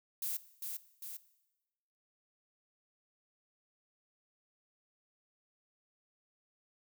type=noise with echo; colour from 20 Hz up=violet; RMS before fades=-37 dBFS; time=0.22-0.37 s; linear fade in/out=5 ms; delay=400 ms; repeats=2; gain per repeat=-4 dB; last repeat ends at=1.17 s; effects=noise-tail reverb RT60 1.0 s tail -17 dB re dry